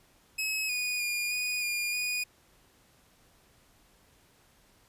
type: tone with pitch steps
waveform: sawtooth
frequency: 2567 / 2467 / 2426 / 2469 / 2420 / 2464 Hz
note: E7 / D#7 / D#7 / D#7 / D#7 / D#7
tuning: -47 / -15 / -44 / -14 / -49 / -17 cents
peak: -26 dBFS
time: 0.38-2.24 s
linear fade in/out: 10 ms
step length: 310 ms
effects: pink hiss -63 dBFS RMS until 4.88 s + resampled to 32000 Hz